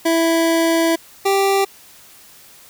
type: tone pair in turn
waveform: 25% pulse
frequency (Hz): 330 / 392.4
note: E4 / G4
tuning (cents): +2 / +2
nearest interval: minor third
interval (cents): 300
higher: second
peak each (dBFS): -10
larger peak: neither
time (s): 0.05-0.96 / 1.25-1.65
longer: first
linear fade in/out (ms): 10
effects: white hiss -45 dBFS RMS until 2.69 s